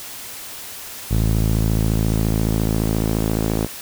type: tone with band-pass filter sweep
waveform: sawtooth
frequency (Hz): 54.4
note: A1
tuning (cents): -19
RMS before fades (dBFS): -19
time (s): 1.1-3.67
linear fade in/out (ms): 20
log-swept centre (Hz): 120 to 320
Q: 0.75
effects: white hiss -34 dBFS RMS until 3.81 s